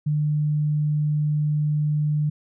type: tone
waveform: sine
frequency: 150 Hz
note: D3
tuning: 37 cents sharp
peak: -19 dBFS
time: 0.06-2.3 s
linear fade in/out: 10 ms
effects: none